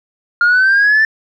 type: linear sweep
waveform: sine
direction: up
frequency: 1403 to 1779 Hz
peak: -6 dBFS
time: 0.41-1.05 s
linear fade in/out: 2 ms
effects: tanh soft clip ceiling -6 dBFS